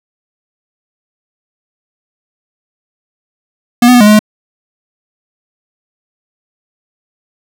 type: tone with pitch steps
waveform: square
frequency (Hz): 240.5 / 249.1 / 244.3 / 208.1 / 211.4 / 212.8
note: B3 / B3 / B3 / G#3 / G#3 / G#3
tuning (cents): -46 / +15 / -19 / +4 / +31 / +42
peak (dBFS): -3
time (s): 3.82-4.192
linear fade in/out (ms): 5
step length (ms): 62
effects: none